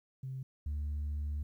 sine tone pair in turn, 131.9 / 73.77 Hz, C3 / D2, +14 / +8 cents, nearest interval minor seventh, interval 1006 cents, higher first, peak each -37 / -31 dBFS, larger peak second, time 0.23-0.43 / 0.66-1.43 s, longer second, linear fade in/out 5 ms, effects tanh soft clip ceiling -32 dBFS + 12-bit

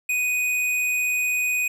sine tone with hard clipping, 2489 Hz, D#7, in tune, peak -22 dBFS, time 0.09-1.68 s, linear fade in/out 5 ms, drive 13 dB, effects none

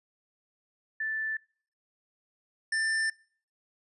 sine / square tone pair in turn, 1760 / 1780.5 Hz, A6 / A6, 0 / +20 cents, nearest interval unison, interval 20 cents, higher second, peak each -29 / -27 dBFS, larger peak second, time 1-1.37 / 2.72-3.1 s, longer second, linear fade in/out 5 ms, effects noise-tail reverb RT60 0.5 s tail -26 dB re dry + resampled to 24000 Hz

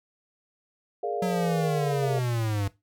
sine chord, Bb dominant seventh, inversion third, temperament equal, 415.3 / 466.2 / 587.3 / 698.5 Hz, Ab4 / Bb4 / D5 / F5, 0 / 0 / 0 / 0 cents, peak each -31 / -32 / -35 / -31 dBFS, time 1.03-2.19 s, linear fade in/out 5 ms
square linear sweep, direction down, 185 to 97.3 Hz, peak -26 dBFS, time 1.22-2.68 s, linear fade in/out 5 ms
effects noise-tail reverb RT60 0.2 s tail -17 dB re dry

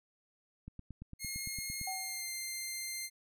click train, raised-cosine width 5 ms, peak -33 dBFS, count 11, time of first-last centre 0.68-1.814 s, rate 8.82 Hz
10% pulse tone with pitch glide, 2145 to 2095 Hz, C7 to C7, +42 to +2 cents, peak -29 dBFS, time 1.19-3.1 s, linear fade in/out 50 ms, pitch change -40 cents, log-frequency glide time 1.82-2.29 s
sine tone with exponential decay, 756 Hz, F#5, 37 cents sharp, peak -36 dBFS, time 1.87-2.38 s, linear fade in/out 5 ms, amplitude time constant 110 ms
effects none

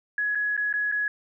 sine tone with dropouts, 1680 Hz, G#6, 19 cents sharp, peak -23 dBFS, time 0.18-1.08 s, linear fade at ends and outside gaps 2 ms, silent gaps 0.35-0.354 / 0.567-0.576 / 0.728-0.738 / 0.916-0.922 s, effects none

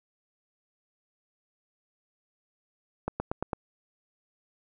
accelerating click train, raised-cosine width 1 ms, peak -15 dBFS, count 5, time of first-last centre 3.08-3.532 s, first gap 120 ms, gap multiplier 0.96, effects none

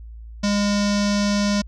square tone with low-pass filter, 204 Hz, G#3, 31 cents flat, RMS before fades -20 dBFS, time 0.43-1.62 s, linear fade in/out 10 ms, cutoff 5600 Hz, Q 3.7, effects added 56 Hz sine -35 dBFS peak until 1.67 s

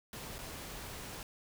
pink noise with dropouts, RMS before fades -45 dBFS, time 0.13-1.23 s, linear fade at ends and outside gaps 1 ms, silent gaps 0.383-0.388 s, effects none

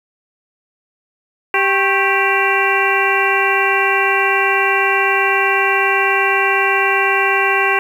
harmonic tone with a mistuned harmonic, 392 Hz, G4, in tune, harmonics 1 / 2 / 3 / 4 / 5 / 6 / 7, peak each -20 / -20 / -20 / -20 / -20 / -20 / -20 dBFS, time 1.54-7.79 s, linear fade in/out 2 ms, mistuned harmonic 3, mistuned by -120 cents, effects 7-bit

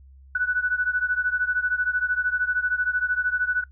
sine beating tone pair, 1480 / 1493 Hz, F#6 / F#6, 0 / +15 cents, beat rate 13 Hz, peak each -23 / -25 dBFS, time 0.35-3.64 s, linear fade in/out 5 ms, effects noise-tail reverb RT60 0.1 s tail -21 dB re dry + added 67 Hz sine -46 dBFS peak until 3.71 s

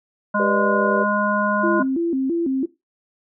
harmonic tone, 206.7 Hz, G#3, 8 cents flat, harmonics 1 / 3 / 5 / 7, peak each -23 / -23 / -23 / -23 dBFS, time 0.34-1.83 s, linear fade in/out 10 ms
sine chord, G major, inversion none, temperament just, 392 / 490 / 588 Hz, G4 / B4 / D5, 0 / -14 / +2 cents, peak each -24 dBFS, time 0.39-1.04 s, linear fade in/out 10 ms
sine tone with vibrato, 299.5 Hz, D4, 34 cents sharp, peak -18 dBFS, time 1.63-2.66 s, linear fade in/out 10 ms, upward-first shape square, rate 3 Hz, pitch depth 210 cents each way
effects noise-tail reverb RT60 0.2 s tail -17 dB re dry

